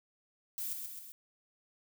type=noise with echo; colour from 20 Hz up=violet; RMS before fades=-38 dBFS; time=0.58-0.73 s; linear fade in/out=0 ms; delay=130 ms; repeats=3; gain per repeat=-4 dB; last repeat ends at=1.12 s; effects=none